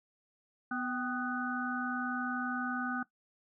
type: harmonic tone with a mistuned harmonic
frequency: 248.4 Hz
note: B3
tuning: 10 cents sharp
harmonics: 1 / 3 / 5 / 6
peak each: -36 / -41 / -40 / -36 dBFS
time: 0.71-3.03 s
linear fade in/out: 5 ms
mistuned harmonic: 3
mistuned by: +71 cents
effects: noise-tail reverb RT60 0.1 s tail -17 dB re dry